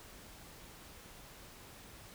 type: silence
effects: pink hiss -54 dBFS RMS until 2.14 s